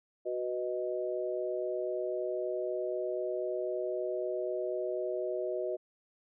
sine chord, B major, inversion second, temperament equal, 370 / 493.9 / 622.3 Hz, F#4 / B4 / D#5, 0 / 0 / 0 cents, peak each -35 / -38 / -35 dBFS, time 0.25-5.77 s, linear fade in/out 20 ms, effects none

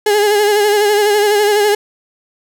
35% pulse tone with vibrato, 415.3 Hz, G#4, in tune, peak -8 dBFS, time 0.06-1.75 s, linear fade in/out 5 ms, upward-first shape sine, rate 12 Hz, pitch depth 47 cents each way, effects none

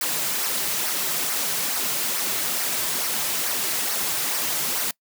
white noise with flanger, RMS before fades -25 dBFS, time 0.01-4.91 s, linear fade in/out 2 ms, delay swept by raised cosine 0.27 to 4.27 ms, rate 2.3 Hz, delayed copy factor -0.5, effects noise-tail reverb RT60 0.1 s tail -24 dB re dry + high-pass 150 Hz 12 dB/octave

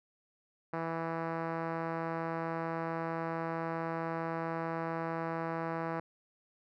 5% pulse tone with low-pass filter, 164.5 Hz, E3, 3 cents flat, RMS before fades -36 dBFS, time 0.73-6 s, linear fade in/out 5 ms, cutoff 1200 Hz, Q 0.7, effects none

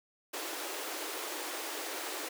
pink high-pass noise, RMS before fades -39 dBFS, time 0.33-2.29 s, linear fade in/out 10 ms, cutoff 290 Hz, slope 96 dB/octave, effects none

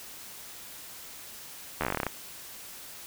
slowing click train, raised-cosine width 0.5 ms, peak -13 dBFS, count 13, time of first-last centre 1.81-2.067 s, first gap 12 ms, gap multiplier 1.1, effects white hiss -45 dBFS RMS until 3.06 s

